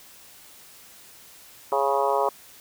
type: harmonic tone with a mistuned harmonic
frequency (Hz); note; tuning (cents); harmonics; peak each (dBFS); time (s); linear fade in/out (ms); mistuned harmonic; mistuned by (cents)
138.59; C#3; 0; 3 / 4 / 5 / 6 / 7 / 8 / 9; -27 / -26 / -28 / -28 / -26 / -30 / -34; 1.72-2.29; 2; 8; -21
effects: white hiss -49 dBFS RMS until 2.6 s